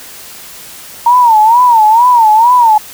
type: tone with vibrato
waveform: sine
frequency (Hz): 922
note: A#5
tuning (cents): -19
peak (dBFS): -3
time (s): 1.06-2.78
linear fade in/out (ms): 5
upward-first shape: sine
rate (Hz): 2.2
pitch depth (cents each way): 140
effects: white hiss -31 dBFS RMS until 2.93 s